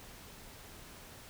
silence, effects pink hiss -52 dBFS RMS until 1.29 s

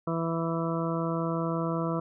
harmonic tone, 165.4 Hz, E3, 6 cents sharp, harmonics 1 / 2 / 3 / 4 / 6 / 7 / 8, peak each -30 / -33 / -35 / -36 / -38 / -38 / -39 dBFS, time 0.07-2 s, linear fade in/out 5 ms, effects none

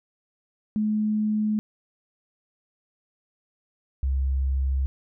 sine tone pair in turn, 213.4 / 66.91 Hz, G#3 / C2, +47 / +39 cents, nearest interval octave + minor sixth, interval 2008 cents, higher first, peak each -21 dBFS, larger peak neither, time 0.76-1.59 / 4.03-4.86 s, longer neither, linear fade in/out 0 ms, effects none

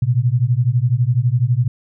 sine beating tone pair, 116.54 / 128.54 Hz, A#2 / C3, 0 / -30 cents, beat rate 12 Hz, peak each -16 dBFS, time 0.02-1.68 s, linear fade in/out 5 ms, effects none

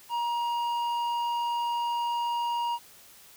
sine tone with tanh clipping, 947 Hz, A#5, 27 cents sharp, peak -28 dBFS, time 0.09-2.79 s, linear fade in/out 50 ms, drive 9 dB, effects white hiss -53 dBFS RMS until 3.36 s

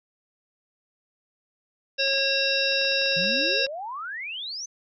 harmonic tone, 545 Hz, C#5, 29 cents flat, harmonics 1 / 3 / 5 / 7 / 9 / 10, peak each -28 / -30 / -26 / -28 / -31 / -29 dBFS, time 1.98-3.67 s, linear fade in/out 20 ms
clicks, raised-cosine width 0.3 ms, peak -27 dBFS, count 12, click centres 2.076 / 2.135 / 2.182 / 2.723 / 2.815 / 2.85 / 2.921 / 3.018 / 3.061 / 3.123 / 3.242 / 3.666 s
sine exponential sweep, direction up, 155.56 to 6272 Hz, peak -31 dBFS, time 3.16-4.66 s, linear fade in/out 10 ms
effects none

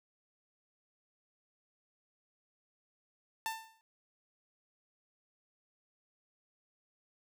sawtooth tone with exponential decay, 892 Hz, A5, 23 cents sharp, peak -28 dBFS, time 3.46-3.81 s, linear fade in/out 0 ms, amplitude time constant 74 ms, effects none

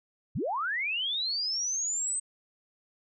sine linear sweep, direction up, 71.6 to 8300 Hz, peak -28 dBFS, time 0.35-2.2 s, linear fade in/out 10 ms, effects none

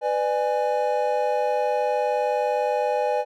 triangle chord, G# diminished, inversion first, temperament just, 498.4 / 598 / 830.6 Hz, B4 / D5 / G#5, +16 / +31 / 0 cents, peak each -23 dBFS, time 0.01-3.25 s, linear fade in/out 50 ms, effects none

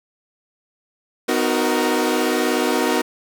sawtooth chord, B major seventh, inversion none, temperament equal with one note detuned, 251.5 / 311.1 / 370 / 466.2 Hz, B3 / D#4 / F#4 / A#4, +32 / 0 / 0 / 0 cents, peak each -19 dBFS, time 1.28-3.02 s, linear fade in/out 10 ms, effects none

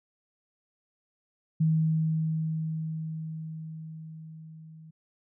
sine tone with level ramp, 159 Hz, D#3, 38 cents sharp, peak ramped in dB -20 to -46 dBFS, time 1.6-4.91 s, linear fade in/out 10 ms, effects none

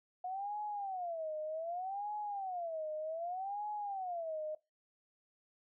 sine tone with vibrato, 719 Hz, F#5, 50 cents flat, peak -37 dBFS, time 0.24-4.55 s, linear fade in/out 5 ms, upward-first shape sine, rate 0.65 Hz, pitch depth 270 cents each way, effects noise-tail reverb RT60 0.2 s tail -19 dB re dry

